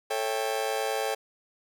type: chord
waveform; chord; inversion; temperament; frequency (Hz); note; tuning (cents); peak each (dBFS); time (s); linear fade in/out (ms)
40% pulse; A dominant seventh; none; just; 440 / 550 / 660 / 792; A4 / C#5 / E5 / G5; 0 / -14 / +2 / +18; -31 / -32 / -36 / -31; 0.1-1.15; 10
effects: none